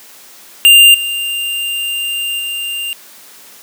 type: tone with level steps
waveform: square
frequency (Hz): 2794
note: F7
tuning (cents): 0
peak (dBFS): -3 / -17 / -19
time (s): 0.65-2.93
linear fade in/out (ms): 0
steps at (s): 0.94 / 2.39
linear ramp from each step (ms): 5
effects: white hiss -39 dBFS RMS until 3.62 s + high-pass 200 Hz 12 dB/octave